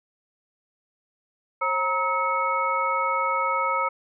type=tone cluster; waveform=sine; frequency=537 / 938 / 1286 / 2204 Hz; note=C5 / A#5 / E6 / C#7; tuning=+45 / +11 / -43 / -11 cents; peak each=-30 / -27 / -24 / -30 dBFS; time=1.61-3.89 s; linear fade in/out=10 ms; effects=none